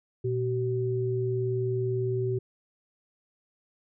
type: tone pair together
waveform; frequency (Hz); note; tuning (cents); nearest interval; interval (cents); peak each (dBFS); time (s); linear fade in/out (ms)
sine; 119.8 / 380.3; A#2 / F#4; +48 / +48; octave + minor sixth; 2000; -28; 0.24-2.39; 10
effects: none